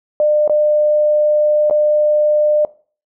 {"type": "tone with dropouts", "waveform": "sine", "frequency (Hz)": 601, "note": "D5", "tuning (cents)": 40, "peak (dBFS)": -10, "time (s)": [0.2, 2.65], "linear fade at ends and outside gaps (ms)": 1, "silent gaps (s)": [[0.477, 0.496], [1.699, 1.709]], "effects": ["noise-tail reverb RT60 0.4 s tail -19 dB re dry"]}